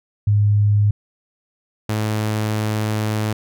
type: tone pair in turn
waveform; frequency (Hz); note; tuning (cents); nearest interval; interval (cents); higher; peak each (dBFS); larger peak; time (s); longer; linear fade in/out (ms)
sine / sawtooth; 103.5 / 107.63; G#2 / A2; -5 / -38; minor second; 67; second; -12 / -15; first; 0.27-0.91 / 1.89-3.33; second; 5
effects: none